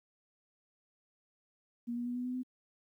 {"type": "tone with pitch steps", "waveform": "sine", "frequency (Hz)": [237.7, 240.9, 244.1, 247.4, 250.7, 254], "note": ["A#3", "B3", "B3", "B3", "B3", "B3"], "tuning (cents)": [34, -43, -20, 3, 26, 49], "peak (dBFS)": -34, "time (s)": [1.87, 2.434], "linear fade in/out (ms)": 20, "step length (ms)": 94, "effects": ["12-bit"]}